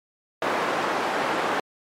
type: band-pass noise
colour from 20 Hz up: white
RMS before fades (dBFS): -25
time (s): 0.42-1.6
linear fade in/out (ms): 2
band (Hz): 290 to 1200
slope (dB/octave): 12
effects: MP3 64 kbps